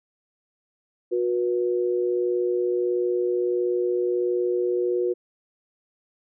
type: tone pair together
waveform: sine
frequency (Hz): 362.9 / 484.4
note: F#4 / B4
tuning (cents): -34 / -34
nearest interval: perfect fourth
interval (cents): 500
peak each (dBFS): -22 / -26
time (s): 1.11-5.14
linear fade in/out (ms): 20
effects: none

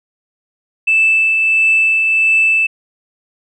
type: tone with tremolo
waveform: sine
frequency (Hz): 2637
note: E7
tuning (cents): 0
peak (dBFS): -7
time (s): 0.87-2.67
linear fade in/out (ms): 10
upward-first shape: triangle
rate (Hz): 1.5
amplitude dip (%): 35
effects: tanh soft clip ceiling -4 dBFS

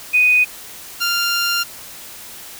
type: tone pair in turn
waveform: sine / 15% pulse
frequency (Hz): 2489 / 1393.7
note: D#7 / F6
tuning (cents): 0 / -4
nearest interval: minor seventh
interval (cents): 1004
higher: first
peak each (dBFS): -10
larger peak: neither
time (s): 0.13-0.45 / 1-1.64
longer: second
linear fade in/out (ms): 20
effects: white hiss -36 dBFS RMS until 2.59 s

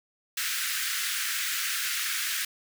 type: high-pass noise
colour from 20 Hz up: pink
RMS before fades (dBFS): -30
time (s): 0.37-2.45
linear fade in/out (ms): 5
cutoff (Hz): 1400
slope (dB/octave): 48
effects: none

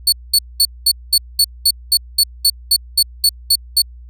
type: tone bursts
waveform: sawtooth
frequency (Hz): 4435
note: C#8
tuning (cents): 0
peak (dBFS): -6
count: 15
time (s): 0.07-3.82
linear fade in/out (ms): 5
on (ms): 54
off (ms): 210
effects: added 60 Hz sine -34 dBFS peak until 4.09 s

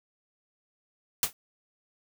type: noise with exponential decay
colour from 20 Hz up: white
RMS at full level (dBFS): -20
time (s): 1.23-1.33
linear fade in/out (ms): 1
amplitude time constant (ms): 20
effects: none

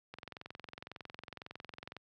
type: click train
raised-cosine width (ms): 0.3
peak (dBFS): -29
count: 41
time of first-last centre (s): 0.14-1.966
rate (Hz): 21.9
effects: high-pass 80 Hz 12 dB/octave

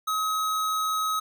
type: tone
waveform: square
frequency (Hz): 1273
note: D#6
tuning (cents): +39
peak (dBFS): -25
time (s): 0.07-1.2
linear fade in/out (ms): 10
effects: none

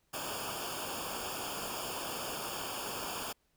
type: noise with comb filter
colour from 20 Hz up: pink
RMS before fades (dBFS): -39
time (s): 0.13-3.33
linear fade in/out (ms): 10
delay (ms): 0.5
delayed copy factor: -0.9
effects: pink hiss -75 dBFS RMS until 3.56 s

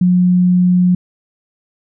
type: tone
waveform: sine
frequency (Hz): 180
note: F#3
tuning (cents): -47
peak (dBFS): -8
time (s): 0.01-0.95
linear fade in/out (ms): 5
effects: none

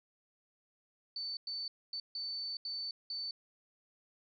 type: tone bursts at uneven times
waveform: sine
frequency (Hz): 4523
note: C#8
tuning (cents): +34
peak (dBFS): -37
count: 6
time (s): 1.16-1.37 / 1.47-1.68 / 1.93-2 / 2.15-2.57 / 2.65-2.91 / 3.1-3.31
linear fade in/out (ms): 2
effects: none

